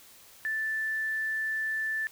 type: tone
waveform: sine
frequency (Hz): 1760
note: A6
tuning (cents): 0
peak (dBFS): -28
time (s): 0.45-2.07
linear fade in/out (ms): 0
effects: white hiss -54 dBFS RMS until 2.11 s